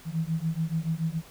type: beating tone pair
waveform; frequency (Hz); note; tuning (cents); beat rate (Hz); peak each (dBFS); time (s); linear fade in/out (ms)
sine; 158.7 / 165.7; D#3 / E3; +35 / +9; 7; -29; 0.05-1.22; 50
effects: pink hiss -51 dBFS RMS until 1.3 s

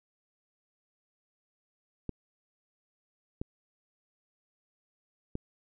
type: clicks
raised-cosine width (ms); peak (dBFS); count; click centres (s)
3; -21; 3; 2.093 / 3.415 / 5.354
effects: none

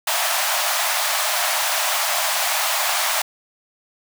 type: high-pass noise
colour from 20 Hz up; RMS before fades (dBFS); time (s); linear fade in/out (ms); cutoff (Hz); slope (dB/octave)
pink; -21; 0.07-3.22; 5; 600; 96
effects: none

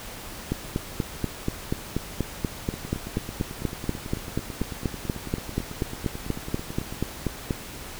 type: two click trains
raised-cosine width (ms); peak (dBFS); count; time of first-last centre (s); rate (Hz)
3; -21 / -11; 39 / 30; 2.74-6.925 / 0.52-7.508; 9.08 / 4.15
effects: pink hiss -39 dBFS RMS until 7.99 s

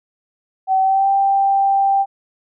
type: tone with pitch glide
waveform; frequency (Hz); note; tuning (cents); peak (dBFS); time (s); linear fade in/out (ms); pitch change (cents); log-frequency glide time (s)
sine; 763 to 786.7; G5 to G5; -47 to +6; -12; 0.67-2.06; 50; +53; 0.81-1.09
effects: none

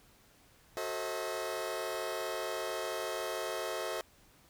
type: chord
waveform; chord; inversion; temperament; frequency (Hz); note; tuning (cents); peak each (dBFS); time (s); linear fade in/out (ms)
sawtooth; F# diminished seventh; none; just; 370 / 444 / 532.8 / 639.4; F#4 / A4 / C5 / Eb5; 0 / +16 / +31 / +47; -38 / -37 / -37 / -35; 0.77-4.01; 0
effects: pink hiss -63 dBFS RMS until 4.49 s

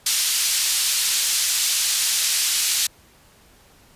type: band-pass noise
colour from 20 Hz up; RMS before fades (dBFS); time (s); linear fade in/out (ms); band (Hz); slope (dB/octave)
pink; -21; 0.06-2.87; 5; 4000 to 11000; 12
effects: pink hiss -53 dBFS RMS until 3.95 s + resampled to 32000 Hz

